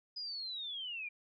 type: linear sweep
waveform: sine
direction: down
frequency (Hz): 5000 to 2353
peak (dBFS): -39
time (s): 0.16-1.09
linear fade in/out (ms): 10
effects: none